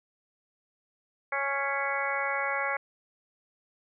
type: harmonic tone with a mistuned harmonic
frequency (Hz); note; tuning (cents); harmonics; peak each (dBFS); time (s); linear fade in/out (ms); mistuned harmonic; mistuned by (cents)
277.2; C#4; 0; 2 / 3 / 4 / 5 / 6 / 7 / 8; -35 / -35 / -35 / -35 / -35 / -35 / -35; 1.32-2.77; 5; 7; +39
effects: none